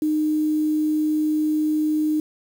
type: tone with quantisation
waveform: sine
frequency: 306.9 Hz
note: D#4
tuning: 24 cents flat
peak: -18 dBFS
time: 0.02-2.2 s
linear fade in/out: 2 ms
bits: 7
effects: none